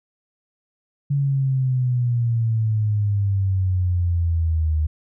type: exponential sweep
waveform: sine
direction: down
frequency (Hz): 142.4 to 76.3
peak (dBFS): -17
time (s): 1.1-4.87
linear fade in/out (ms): 10
effects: none